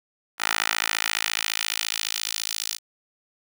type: tone with high-pass filter sweep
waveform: 10% pulse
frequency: 54.5 Hz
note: A1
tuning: 16 cents flat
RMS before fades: -27 dBFS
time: 0.38-2.79 s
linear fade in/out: 50 ms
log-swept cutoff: 1400 to 4800 Hz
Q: 1.1
effects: none

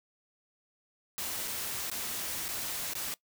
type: noise with dropouts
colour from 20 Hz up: white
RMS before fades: -36 dBFS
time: 1.18-3.14 s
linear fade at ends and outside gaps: 0 ms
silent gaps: 1.475-1.479 / 1.9-1.915 / 2.482-2.488 / 2.935-2.953 s
effects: noise-tail reverb RT60 0.1 s tail -21 dB re dry

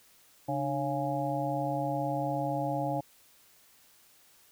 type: harmonic tone with a mistuned harmonic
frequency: 138.59 Hz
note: C#3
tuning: in tune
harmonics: 1 / 2 / 4 / 5 / 6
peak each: -35 / -35 / -35 / -35 / -35 dBFS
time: 0.48-3.01 s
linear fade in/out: 10 ms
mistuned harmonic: 2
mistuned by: +120 cents
effects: white hiss -61 dBFS RMS until 4.51 s

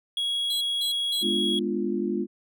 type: tone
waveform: triangle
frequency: 3322 Hz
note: G#7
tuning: in tune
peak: -23 dBFS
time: 0.17-1.59 s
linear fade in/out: 2 ms
type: tone bursts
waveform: sawtooth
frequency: 4048 Hz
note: B7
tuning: 42 cents sharp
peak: -28 dBFS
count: 3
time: 0.5-1.23 s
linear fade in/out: 5 ms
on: 110 ms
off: 200 ms
type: chord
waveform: sine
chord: G# diminished seventh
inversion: none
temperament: equal with one note detuned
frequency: 207.7 / 246.9 / 297.4 / 349.2 Hz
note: G#3 / B3 / D4 / F4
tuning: 0 / 0 / +22 / 0 cents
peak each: -29 / -31 / -33 / -28 dBFS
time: 1.21-2.27 s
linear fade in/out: 50 ms
effects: none

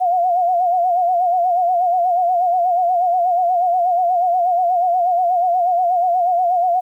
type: tone with vibrato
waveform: sine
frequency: 713 Hz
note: F5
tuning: 36 cents sharp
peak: -13 dBFS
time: 0-6.81 s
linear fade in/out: 20 ms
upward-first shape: sine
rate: 8.3 Hz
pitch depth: 75 cents each way
effects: 9-bit

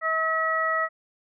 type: harmonic tone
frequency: 643 Hz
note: E5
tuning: 43 cents flat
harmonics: 1 / 2 / 3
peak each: -29 / -25 / -26 dBFS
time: 0.01-0.89 s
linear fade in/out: 50 ms
effects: none

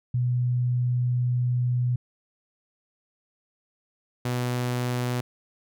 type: tone pair in turn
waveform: sine / sawtooth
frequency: 123.47 / 123.47 Hz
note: B2 / B2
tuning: 0 / 0 cents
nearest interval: unison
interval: 0 cents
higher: neither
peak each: -21 dBFS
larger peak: neither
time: 0.14-1.96 / 4.25-5.21 s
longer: first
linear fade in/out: 5 ms
effects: none

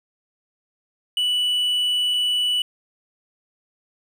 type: tone pair in turn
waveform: triangle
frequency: 2960 / 2960 Hz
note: F#7 / F#7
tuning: 0 / 0 cents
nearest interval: unison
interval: 0 cents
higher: neither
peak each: -17 dBFS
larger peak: neither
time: 1.17-2.14 / 2.14-2.62 s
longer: first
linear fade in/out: 2 ms
effects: 9-bit

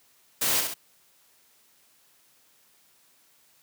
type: noise with echo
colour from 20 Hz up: white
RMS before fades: -25 dBFS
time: 0.41-0.61 s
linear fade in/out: 10 ms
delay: 66 ms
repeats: 2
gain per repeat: -5 dB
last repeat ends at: 0.742 s
effects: white hiss -62 dBFS RMS until 3.62 s + high-pass 100 Hz 12 dB/octave

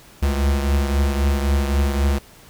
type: beating tone pair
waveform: square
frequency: 69.3 / 73.1 Hz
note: C#2 / D2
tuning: 0 / -7 cents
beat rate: 3.8 Hz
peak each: -18 / -25 dBFS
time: 0.22-2.19 s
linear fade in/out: 10 ms
effects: pink hiss -47 dBFS RMS until 2.49 s

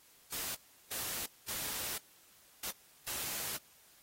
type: noise bursts at uneven times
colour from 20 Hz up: white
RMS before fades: -39 dBFS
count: 5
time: 0.32-0.55 / 0.91-1.26 / 1.48-1.98 / 2.63-2.71 / 3.07-3.57 s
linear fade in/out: 5 ms
effects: white hiss -63 dBFS RMS until 4.02 s + AAC 48 kbps

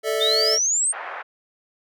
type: chord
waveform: square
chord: A suspended fourth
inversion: none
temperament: equal with one note detuned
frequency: 440 / 587.3 / 653.2 Hz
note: A4 / D5 / E5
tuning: 0 / 0 / -16 cents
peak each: -24 / -28 / -28 dBFS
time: 0.03-0.59 s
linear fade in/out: 50 ms
type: exponential sweep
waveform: sine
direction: up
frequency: 3520 to 8870 Hz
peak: -18 dBFS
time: 0.2-0.93 s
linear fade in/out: 20 ms
type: band-pass noise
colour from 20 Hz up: white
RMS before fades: -33 dBFS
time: 0.92-1.23 s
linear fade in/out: 20 ms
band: 550 to 1800 Hz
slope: 24 dB/octave
effects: none

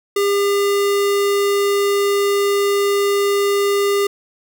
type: tone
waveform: square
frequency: 402.5 Hz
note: G4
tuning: 46 cents sharp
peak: -15 dBFS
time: 0.16-4.07 s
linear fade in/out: 5 ms
effects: none

